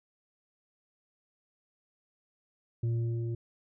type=tone with frequency modulation; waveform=sine; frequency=116.54 Hz; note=A#2; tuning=in tune; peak=-28 dBFS; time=2.83-3.35 s; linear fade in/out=5 ms; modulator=232 Hz; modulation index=0.49; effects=none